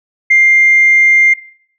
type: tone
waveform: sine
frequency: 2100 Hz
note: C7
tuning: 6 cents sharp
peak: -4 dBFS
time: 0.3-1.34 s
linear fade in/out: 10 ms
effects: noise-tail reverb RT60 0.6 s tail -19 dB re dry + tanh soft clip ceiling 0 dBFS